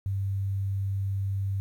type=tone; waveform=sine; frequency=97.9 Hz; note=G2; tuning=2 cents flat; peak=-26 dBFS; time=0.06-1.6 s; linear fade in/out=0 ms; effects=10-bit